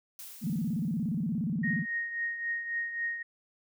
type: noise with exponential decay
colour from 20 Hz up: blue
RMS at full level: -43 dBFS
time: 0.19-1.57 s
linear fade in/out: 2 ms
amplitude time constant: 300 ms
type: tone with vibrato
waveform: sine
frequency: 191.4 Hz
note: G3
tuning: 41 cents flat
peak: -28 dBFS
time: 0.41-1.86 s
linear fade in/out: 50 ms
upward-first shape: square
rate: 17 Hz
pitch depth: 280 cents each way
type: tone with tremolo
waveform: sine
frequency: 1864.7 Hz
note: A#6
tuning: in tune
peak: -28 dBFS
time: 1.63-3.23 s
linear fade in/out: 10 ms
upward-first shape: triangle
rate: 3.7 Hz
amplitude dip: 65%
effects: none